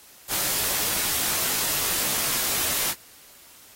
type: noise with comb filter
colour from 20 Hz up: white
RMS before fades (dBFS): -25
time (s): 0.28-2.95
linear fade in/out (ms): 50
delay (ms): 18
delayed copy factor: -0.6
effects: white hiss -50 dBFS RMS until 3.75 s + AAC 48 kbps